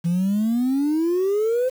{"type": "exponential sweep", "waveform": "sine", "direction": "up", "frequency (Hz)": [166.1, 523.3], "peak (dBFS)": -16, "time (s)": [0.04, 1.7], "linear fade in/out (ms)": 20, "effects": ["tanh soft clip ceiling -16 dBFS", "7-bit"]}